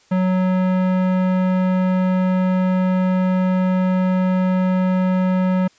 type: tone with tanh clipping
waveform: sine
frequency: 185 Hz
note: F#3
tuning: in tune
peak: -17 dBFS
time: 0.11-5.68 s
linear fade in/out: 10 ms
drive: 18 dB
effects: white hiss -55 dBFS RMS until 5.78 s + resampled to 16000 Hz